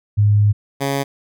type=tone pair in turn; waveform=sine / 10% pulse; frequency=103.83 / 138.6 Hz; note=G#2 / C#3; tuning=0 / 0 cents; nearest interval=perfect fourth; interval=500 cents; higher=second; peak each=-10 dBFS; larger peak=neither; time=0.17-0.53 / 0.8-1.04 s; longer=first; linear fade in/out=20 ms; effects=none